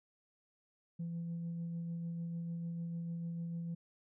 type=tone with tremolo; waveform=sine; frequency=168.7 Hz; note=E3; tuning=40 cents sharp; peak=-35 dBFS; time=0.99-3.75 s; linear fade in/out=10 ms; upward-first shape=sine; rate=6.7 Hz; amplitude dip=25%; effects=tanh soft clip ceiling -35 dBFS